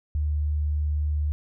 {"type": "tone", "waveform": "sine", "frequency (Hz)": 74.7, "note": "D2", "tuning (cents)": 30, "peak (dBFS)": -22, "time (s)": [0.15, 1.32], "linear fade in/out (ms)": 0, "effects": []}